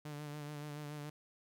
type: tone with vibrato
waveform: sawtooth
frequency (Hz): 148.1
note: D3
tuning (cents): +15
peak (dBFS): -39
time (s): 0.05-1.1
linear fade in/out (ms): 5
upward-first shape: sine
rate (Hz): 7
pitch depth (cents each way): 34
effects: none